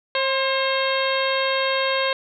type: harmonic tone with a mistuned harmonic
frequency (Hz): 536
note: C5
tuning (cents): +42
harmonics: 1 / 2 / 3 / 4 / 5 / 6 / 7 / 8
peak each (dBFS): -23 / -26 / -28 / -29 / -30 / -31 / -31 / -32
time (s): 0.15-2.13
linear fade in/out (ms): 2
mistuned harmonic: 2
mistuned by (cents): -34
effects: none